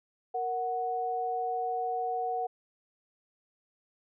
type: tone pair together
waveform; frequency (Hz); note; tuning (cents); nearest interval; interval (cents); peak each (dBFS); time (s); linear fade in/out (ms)
sine; 466.6 / 740; A#4 / F#5; +2 / 0; minor sixth; 798; -35 / -30; 0.34-2.47; 10
effects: none